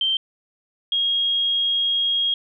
sine tone pair in turn, 3133 / 3270 Hz, G7 / G#7, -2 / -28 cents, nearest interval minor second, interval 74 cents, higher second, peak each -18 dBFS, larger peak neither, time 0.01-0.17 / 0.92-2.34 s, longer second, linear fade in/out 2 ms, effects none

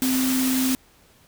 sine tone in noise, 259.7 Hz, C4, 13 cents flat, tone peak -20 dBFS, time 0.02-0.75 s, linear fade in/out 0 ms, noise white, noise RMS -27 dBFS, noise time 0.02-0.75 s, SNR +4 dB, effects pink hiss -56 dBFS RMS until 1.27 s

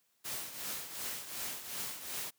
white noise with tremolo, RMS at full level -38 dBFS, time 0.24-2.31 s, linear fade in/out 20 ms, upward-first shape triangle, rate 2.7 Hz, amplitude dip 70%, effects white hiss -75 dBFS RMS until 2.38 s + high-pass 80 Hz 12 dB/octave

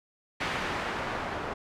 white noise with low-pass filter sweep, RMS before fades -33 dBFS, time 0.4-1.54 s, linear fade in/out 10 ms, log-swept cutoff 2200 to 1100 Hz, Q 0.84, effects none

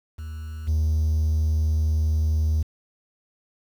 triangle tone with level steps, 77.78 Hz, D#2, in tune, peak -29 / -16 dBFS, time 0.18-2.63 s, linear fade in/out 10 ms, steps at 0.67 s, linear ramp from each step 20 ms, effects tanh soft clip ceiling -13 dBFS + 8-bit

